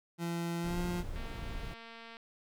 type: tone with pitch glide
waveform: 30% pulse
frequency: 169.9 to 176.09 Hz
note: F3 to F3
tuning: -47 to +15 cents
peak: -31 dBFS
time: 0.18-1.04 s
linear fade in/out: 50 ms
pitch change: +62 cents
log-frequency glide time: 0.6-0.8 s
type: noise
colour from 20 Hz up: brown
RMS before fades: -40 dBFS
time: 0.64-1.74 s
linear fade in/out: 5 ms
type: click train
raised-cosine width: 0.3 ms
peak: -34 dBFS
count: 232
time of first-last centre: 1.16-2.169 s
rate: 229 Hz
effects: none